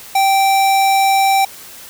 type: tone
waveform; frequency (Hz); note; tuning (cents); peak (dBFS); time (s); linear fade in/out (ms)
square; 780; G5; -9; -11; 0.15-1.45; 5
effects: white hiss -36 dBFS RMS until 1.89 s